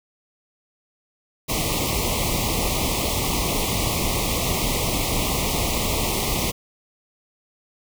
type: band-stop noise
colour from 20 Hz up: pink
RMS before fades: -23 dBFS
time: 1.48-6.52 s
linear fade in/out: 20 ms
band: 1200 to 2000 Hz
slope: 96 dB/octave
effects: none